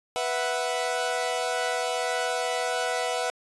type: chord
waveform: sawtooth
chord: B suspended fourth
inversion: none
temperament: equal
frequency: 493.9 / 659.3 / 740 Hz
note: B4 / E5 / F#5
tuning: 0 / 0 / 0 cents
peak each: -26 / -27 / -26 dBFS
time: 0.16-3.3 s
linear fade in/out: 0 ms
effects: resampled to 24000 Hz